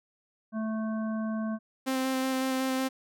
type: harmonic tone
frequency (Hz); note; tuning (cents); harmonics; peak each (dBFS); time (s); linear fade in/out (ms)
219.5; A3; -4; 1 / 3 / 5 / 7; -29 / -39 / -43 / -46; 0.52-1.59; 50
type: tone with vibrato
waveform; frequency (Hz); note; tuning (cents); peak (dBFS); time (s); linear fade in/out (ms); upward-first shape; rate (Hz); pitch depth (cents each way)
sawtooth; 262.1; C4; +3; -23; 1.86-2.89; 20; square; 5.4; 9
effects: none